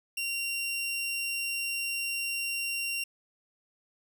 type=tone; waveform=sawtooth; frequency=2760 Hz; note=F7; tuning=21 cents flat; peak=-27 dBFS; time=0.17-3.04 s; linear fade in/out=5 ms; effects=none